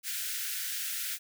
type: high-pass noise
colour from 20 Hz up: white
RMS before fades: -35 dBFS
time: 0.03-1.19 s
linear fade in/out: 50 ms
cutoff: 1400 Hz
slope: 96 dB/octave
effects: none